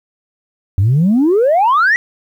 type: exponential sweep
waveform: sine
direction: up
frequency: 90.1 to 1975.5 Hz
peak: -7 dBFS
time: 0.78-1.96 s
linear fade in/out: 0 ms
effects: tanh soft clip ceiling -6 dBFS + 8-bit

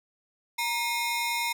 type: ring-modulated tone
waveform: sawtooth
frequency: 1540 Hz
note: G6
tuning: 31 cents flat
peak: -20 dBFS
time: 0.58-1.53 s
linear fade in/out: 10 ms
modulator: 605 Hz
effects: none

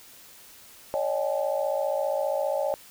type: tone cluster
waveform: sine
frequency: 558 / 613 / 782 / 857 Hz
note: C#5 / D#5 / G5 / A5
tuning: +11 / -26 / -4 / -46 cents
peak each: -27 / -28 / -34 / -35 dBFS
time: 0.94-2.74 s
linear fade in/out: 0 ms
effects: white hiss -50 dBFS RMS until 2.9 s

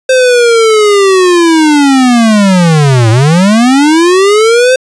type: linear two-way sweep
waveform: square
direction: down then up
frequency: 523.3 to 108.1 to 523.3 Hz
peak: -4 dBFS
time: 0.09-4.76 s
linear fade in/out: 5 ms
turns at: 3.1 s
effects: resampled to 22050 Hz + 7-bit

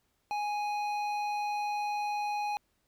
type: tone with hard clipping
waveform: sine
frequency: 830.6 Hz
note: G#5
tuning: in tune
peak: -32 dBFS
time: 0.31-2.57 s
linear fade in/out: 0 ms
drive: 10 dB
effects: pink hiss -75 dBFS RMS until 2.87 s

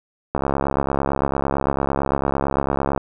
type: click train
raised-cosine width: 1 ms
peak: -6 dBFS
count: 182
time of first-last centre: 0.35-2.977 s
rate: 68.9 Hz
effects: none

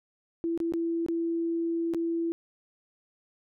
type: tone with dropouts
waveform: sine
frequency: 333.9 Hz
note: E4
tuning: 22 cents sharp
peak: -26 dBFS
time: 0.44-2.32 s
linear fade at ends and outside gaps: 0 ms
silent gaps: 0.576-0.602 / 0.723-0.737 / 1.063-1.085 / 1.937-1.946 s
effects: none

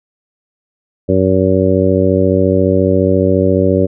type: harmonic tone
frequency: 94.4 Hz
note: F#2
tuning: 35 cents sharp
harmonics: 1 / 2 / 3 / 4 / 5 / 6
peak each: -16 / -16 / -16 / -16 / -16 / -16 dBFS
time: 1.08-3.87 s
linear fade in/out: 20 ms
effects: none

